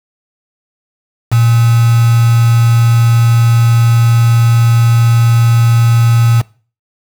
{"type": "tone with quantisation", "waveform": "sine", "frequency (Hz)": 116.54, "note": "A#2", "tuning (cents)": 0, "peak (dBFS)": -6, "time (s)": [1.31, 6.42], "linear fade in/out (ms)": 20, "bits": 3, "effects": ["noise-tail reverb RT60 0.4 s tail -23 dB re dry"]}